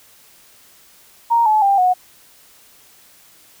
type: tone with pitch steps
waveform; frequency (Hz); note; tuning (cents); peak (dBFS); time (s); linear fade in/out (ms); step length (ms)
sine; 932.3 / 859.9 / 793.1 / 731.5; A#5 / A5 / G5 / F#5; 0 / -40 / +20 / -20; -11; 1.3-1.94; 20; 160
effects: white hiss -49 dBFS RMS until 3.6 s